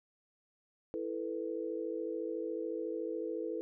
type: chord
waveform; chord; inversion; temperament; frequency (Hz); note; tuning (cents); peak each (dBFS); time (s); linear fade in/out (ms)
sine; E suspended fourth; none; equal; 329.6 / 440 / 493.9; E4 / A4 / B4; 0 / 0 / 0; -39 / -39 / -40; 0.94-3.61; 0
effects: none